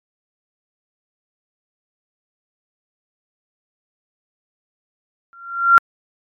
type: tone with exponential growth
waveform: sine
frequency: 1378 Hz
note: F6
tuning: 24 cents flat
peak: -3 dBFS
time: 5.33-5.78 s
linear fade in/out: 0 ms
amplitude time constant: 97 ms
effects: MP3 96 kbps